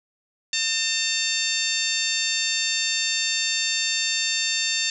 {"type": "harmonic tone", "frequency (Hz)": 900, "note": "A5", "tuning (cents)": 39, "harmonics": [2, 3, 4, 5, 6, 7, 8], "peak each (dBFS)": [-33, -28, -27, -28, -33, -32, -30], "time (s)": [0.53, 4.9], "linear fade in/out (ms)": 2, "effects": []}